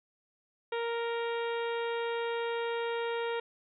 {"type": "harmonic tone", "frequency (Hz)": 466.2, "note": "A#4", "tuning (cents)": 0, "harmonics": [1, 2, 3, 4, 5, 6, 7, 8], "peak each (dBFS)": [-32, -38, -42, -44, -46, -48, -49, -50], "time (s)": [0.72, 3.4], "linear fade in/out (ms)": 5, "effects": []}